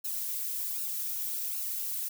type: noise with flanger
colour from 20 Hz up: violet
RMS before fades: -34 dBFS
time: 0.04-2.09 s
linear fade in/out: 10 ms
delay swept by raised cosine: 0.73 to 3.63 ms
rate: 1.3 Hz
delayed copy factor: +0.7
effects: none